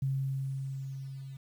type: tone with level ramp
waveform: sine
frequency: 135.1 Hz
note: C#3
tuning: 44 cents flat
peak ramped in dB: -27 to -41 dBFS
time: 0.02-1.37 s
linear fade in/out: 5 ms
effects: 10-bit